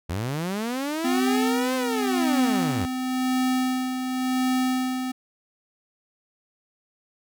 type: linear two-way sweep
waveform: sawtooth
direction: up then down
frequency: 78.4 to 523.3 to 78.4 Hz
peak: -22 dBFS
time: 0.09-2.86 s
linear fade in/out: 10 ms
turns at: 1.75 s
type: tone with tremolo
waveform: square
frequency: 256.5 Hz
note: C4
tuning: 34 cents flat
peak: -21 dBFS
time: 1.04-5.12 s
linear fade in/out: 10 ms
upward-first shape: sine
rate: 0.93 Hz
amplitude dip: 50%
effects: none